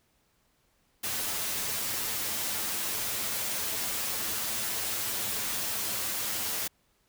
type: noise with comb filter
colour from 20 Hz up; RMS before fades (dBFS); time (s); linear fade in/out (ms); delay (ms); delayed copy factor
white; -32; 1.03-6.68; 10; 9.2; +0.7
effects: pink hiss -70 dBFS RMS until 7.08 s